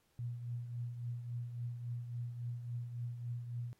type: tone with tremolo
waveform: sine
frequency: 120 Hz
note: B2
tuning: 49 cents flat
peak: -36 dBFS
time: 0.19-3.73 s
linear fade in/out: 0 ms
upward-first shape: triangle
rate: 3.6 Hz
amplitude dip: 60%
effects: pink hiss -75 dBFS RMS until 3.79 s + AAC 48 kbps